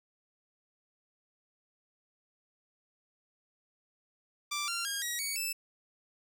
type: tone with pitch steps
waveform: 10% pulse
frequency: 1174.7 / 1380.9 / 1623.3 / 1908.3 / 2243 / 2637 Hz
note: D6 / F6 / G#6 / A#6 / C#7 / E7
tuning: 0 / -20 / -40 / +40 / +20 / 0 cents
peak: -24 dBFS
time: 4.51-5.53 s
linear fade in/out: 10 ms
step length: 170 ms
effects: none